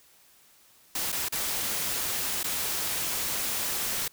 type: noise with dropouts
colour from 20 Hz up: white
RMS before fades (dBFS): -30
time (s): 0.95-4.08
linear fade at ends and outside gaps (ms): 5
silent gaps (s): 1.12-1.125 / 1.286-1.322 / 2.432-2.441
effects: white hiss -59 dBFS RMS until 4.12 s